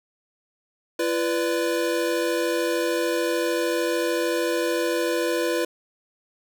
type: chord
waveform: square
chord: B diminished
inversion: second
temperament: equal with one note detuned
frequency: 340.5 / 493.9 / 587.3 Hz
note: F4 / B4 / D5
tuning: -44 / 0 / 0 cents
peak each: -26 / -26 / -30 dBFS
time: 0.99-5.65 s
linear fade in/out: 5 ms
effects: none